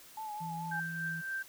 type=tone with vibrato; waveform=sine; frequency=856 Hz; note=A5; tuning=48 cents flat; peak=-38 dBFS; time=0.17-0.8 s; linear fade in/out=5 ms; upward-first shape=sine; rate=4.6 Hz; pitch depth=47 cents each way
type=tone with pitch glide; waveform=sine; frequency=164.81 to 163.11 Hz; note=E3 to E3; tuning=0 to -18 cents; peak=-40 dBFS; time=0.4-1.22 s; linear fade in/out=20 ms; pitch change=-18 cents; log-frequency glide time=0.98-1.08 s
type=tone with tremolo; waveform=sine; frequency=1568 Hz; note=G6; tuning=in tune; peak=-33 dBFS; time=0.71-1.43 s; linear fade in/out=10 ms; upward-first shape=triangle; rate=3.5 Hz; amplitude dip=55%
effects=white hiss -55 dBFS RMS until 1.48 s